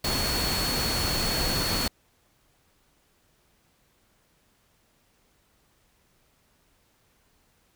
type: tone in noise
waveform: sine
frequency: 4384 Hz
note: C#8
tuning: 20 cents flat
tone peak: -29 dBFS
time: 0.04-1.88 s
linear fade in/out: 5 ms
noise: pink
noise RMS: -28 dBFS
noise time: 0.04-1.88 s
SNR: -4 dB
effects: pink hiss -66 dBFS RMS until 7.75 s